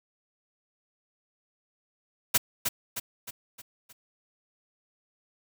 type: noise with echo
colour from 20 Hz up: white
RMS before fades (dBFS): -21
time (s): 2.34-2.38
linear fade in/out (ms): 10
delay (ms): 310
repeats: 5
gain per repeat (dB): -6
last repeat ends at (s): 3.93
effects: none